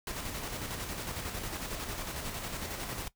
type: noise with tremolo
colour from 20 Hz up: pink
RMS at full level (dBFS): -37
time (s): 0.07-3.08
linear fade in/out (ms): 2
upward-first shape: square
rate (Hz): 11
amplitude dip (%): 35
effects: noise-tail reverb RT60 0.1 s tail -18 dB re dry